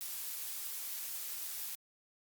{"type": "noise", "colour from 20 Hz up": "blue", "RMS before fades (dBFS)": -41, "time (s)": [0.01, 1.75], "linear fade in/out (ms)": 0, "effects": ["Opus 48 kbps"]}